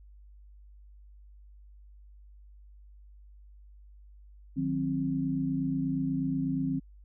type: tone cluster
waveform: sine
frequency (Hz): 153.7 / 182 / 265.2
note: D#3 / F#3 / C4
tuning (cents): -21 / -28 / +23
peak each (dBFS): -33 / -35 / -29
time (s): 4.56-6.8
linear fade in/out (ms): 20
effects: added 50 Hz sine -50 dBFS peak until 7.04 s